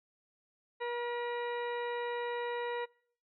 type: harmonic tone with a mistuned harmonic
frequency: 480 Hz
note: B4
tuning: 49 cents flat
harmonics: 1 / 2 / 3 / 4 / 5 / 6 / 8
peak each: -36 / -39 / -49 / -43 / -50 / -53 / -53 dBFS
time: 0.8-2.86 s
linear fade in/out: 20 ms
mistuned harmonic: 3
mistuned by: -25 cents
effects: noise-tail reverb RT60 0.6 s tail -25 dB re dry